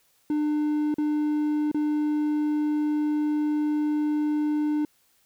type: tone with dropouts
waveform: triangle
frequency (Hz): 300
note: D4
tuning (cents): +37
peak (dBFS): -20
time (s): 0.3-4.85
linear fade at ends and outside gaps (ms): 2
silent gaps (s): 0.942-0.983 / 1.715-1.745
effects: white hiss -65 dBFS RMS until 5.25 s